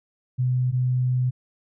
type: tone pair in turn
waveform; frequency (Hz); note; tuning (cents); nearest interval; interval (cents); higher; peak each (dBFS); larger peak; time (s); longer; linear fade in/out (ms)
sine; 126.4 / 126.4; B2 / B2; +41 / +41; unison; 0; neither; -19; neither; 0.38-0.72 / 0.72-1.31; second; 20
effects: none